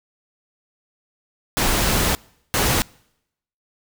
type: noise bursts at uneven times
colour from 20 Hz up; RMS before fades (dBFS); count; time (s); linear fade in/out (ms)
pink; -19; 2; 1.57-2.15 / 2.54-2.82; 0
effects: noise-tail reverb RT60 0.8 s tail -26 dB re dry